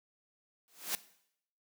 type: noise with exponential growth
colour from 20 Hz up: white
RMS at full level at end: -31 dBFS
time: 0.68-0.95 s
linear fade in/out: 0 ms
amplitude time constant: 57 ms
effects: noise-tail reverb RT60 0.7 s tail -17 dB re dry + high-pass 200 Hz 12 dB/octave